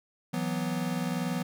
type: chord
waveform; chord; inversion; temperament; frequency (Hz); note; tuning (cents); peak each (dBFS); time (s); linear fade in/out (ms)
square; E suspended second; none; equal; 164.81 / 185 / 246.9; E3 / F#3 / B3; 0 / 0 / 0; -34; 0.33-1.43; 10
effects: none